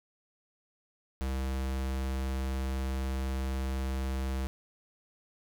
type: tone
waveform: square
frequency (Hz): 66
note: C2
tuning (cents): +16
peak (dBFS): -31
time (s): 1.21-4.47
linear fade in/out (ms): 0
effects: none